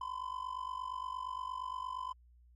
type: tone with amplitude modulation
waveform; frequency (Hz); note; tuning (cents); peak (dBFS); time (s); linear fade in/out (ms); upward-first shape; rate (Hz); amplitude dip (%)
triangle; 1018; C6; -48; -32; 0.01-2.13; 5; sine; 48.6; 85
effects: added 60 Hz sine -59 dBFS peak until 2.55 s + MP3 48 kbps